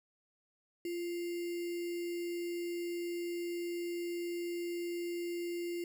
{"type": "tone with sample-and-hold", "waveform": "sine", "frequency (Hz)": 345.8, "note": "F4", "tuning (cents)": -17, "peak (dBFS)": -35, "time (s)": [0.85, 5.84], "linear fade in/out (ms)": 2, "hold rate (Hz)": 2450, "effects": []}